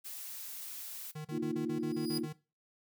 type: noise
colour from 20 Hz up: blue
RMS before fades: -44 dBFS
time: 0.04-1.12 s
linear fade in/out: 20 ms
type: tone bursts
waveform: square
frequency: 153.2 Hz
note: D#3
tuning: 27 cents flat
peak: -40 dBFS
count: 9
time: 1.15-2.33 s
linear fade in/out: 10 ms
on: 100 ms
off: 35 ms
type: chord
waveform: sine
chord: Bb suspended fourth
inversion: none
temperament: equal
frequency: 233.1 / 311.1 / 349.2 Hz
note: Bb3 / Eb4 / F4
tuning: 0 / 0 / 0 cents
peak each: -37 dBFS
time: 1.3-2.28 s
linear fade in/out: 50 ms
type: tone with exponential growth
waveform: sawtooth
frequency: 4918 Hz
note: D#8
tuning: 21 cents flat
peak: -31 dBFS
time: 1.75-2.18 s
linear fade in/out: 5 ms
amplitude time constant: 92 ms
effects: noise-tail reverb RT60 0.3 s tail -18 dB re dry